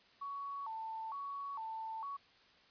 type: tone with vibrato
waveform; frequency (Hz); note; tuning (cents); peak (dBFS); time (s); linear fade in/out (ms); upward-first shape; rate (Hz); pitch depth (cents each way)
sine; 998; B5; +18; -40; 0.21-2.17; 10; square; 1.1; 200
effects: white hiss -65 dBFS RMS until 2.7 s + resampled to 11025 Hz